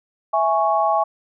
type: chord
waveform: sine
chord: C# minor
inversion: first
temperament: equal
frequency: 659.3 / 830.6 / 1108.7 Hz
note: E5 / G#5 / C#6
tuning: 0 / 0 / 0 cents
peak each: -20 / -19 / -21 dBFS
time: 0.33-1.04 s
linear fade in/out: 10 ms
effects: none